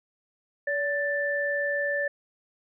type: tone pair together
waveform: sine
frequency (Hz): 572 / 1766.3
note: D5 / A6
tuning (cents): -46 / +6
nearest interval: octave + minor sixth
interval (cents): 1952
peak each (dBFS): -28 / -27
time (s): 0.67-2.08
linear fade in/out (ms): 5
effects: none